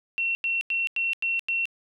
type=tone bursts; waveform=sine; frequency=2719 Hz; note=F7; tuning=47 cents flat; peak=-23 dBFS; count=6; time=0.18-1.655 s; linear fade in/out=0 ms; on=170 ms; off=91 ms; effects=none